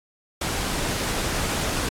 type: noise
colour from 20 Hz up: pink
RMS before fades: -26 dBFS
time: 0.41-1.89 s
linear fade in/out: 5 ms
effects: low-pass 11000 Hz 12 dB/octave + AAC 64 kbps